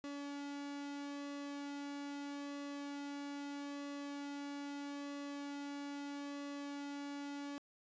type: tone with flanger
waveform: sawtooth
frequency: 284.7 Hz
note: C#4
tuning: 46 cents sharp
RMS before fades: -45 dBFS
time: 0.04-7.58 s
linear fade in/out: 0 ms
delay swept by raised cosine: 1.3 to 1.93 ms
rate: 0.78 Hz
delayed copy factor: -0.5
effects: resampled to 16000 Hz